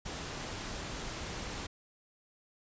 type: noise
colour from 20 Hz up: pink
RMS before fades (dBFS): -40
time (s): 0.05-1.67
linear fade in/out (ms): 10
effects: resampled to 16000 Hz